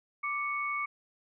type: tone pair together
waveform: sine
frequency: 1172.9 / 2217 Hz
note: D6 / C#7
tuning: -3 / 0 cents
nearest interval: major seventh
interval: 1103 cents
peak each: -33 / -33 dBFS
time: 0.23-0.86 s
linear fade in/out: 10 ms
effects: none